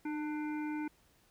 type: harmonic tone with a mistuned harmonic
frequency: 298.1 Hz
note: D4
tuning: 26 cents sharp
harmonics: 1 / 3 / 5 / 7 / 8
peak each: -35 / -45 / -49 / -52 / -53 dBFS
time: 0.05-0.88 s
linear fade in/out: 5 ms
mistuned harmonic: 1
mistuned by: +30 cents
effects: pink hiss -68 dBFS RMS until 1.3 s